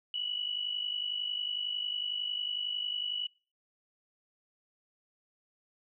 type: tone pair together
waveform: sine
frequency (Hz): 2935 / 2986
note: F#7 / F#7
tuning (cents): -15 / +15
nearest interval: unison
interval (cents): 30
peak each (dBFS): -33 / -38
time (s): 0.14-3.27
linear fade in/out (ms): 2
effects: noise-tail reverb RT60 0.4 s tail -25 dB re dry